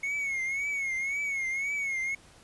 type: tone with vibrato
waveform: triangle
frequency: 2192 Hz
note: C#7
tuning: 20 cents flat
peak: -27 dBFS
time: 0.03-2.15 s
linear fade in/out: 5 ms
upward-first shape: triangle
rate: 1.9 Hz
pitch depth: 94 cents each way
effects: pink hiss -56 dBFS RMS until 2.43 s + resampled to 24000 Hz